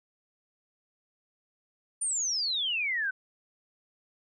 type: exponential sweep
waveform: sine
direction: down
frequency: 9397 to 1493 Hz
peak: -27 dBFS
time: 2.01-3.11 s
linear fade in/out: 10 ms
effects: none